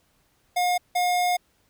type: tone pair in turn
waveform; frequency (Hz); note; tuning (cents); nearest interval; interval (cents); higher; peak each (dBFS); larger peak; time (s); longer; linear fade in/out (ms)
square; 716 / 716; F5 / F5; +43 / +43; unison; 0; neither; -21; neither; 0.56-0.78 / 0.95-1.37; second; 10
effects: pink hiss -66 dBFS RMS until 1.69 s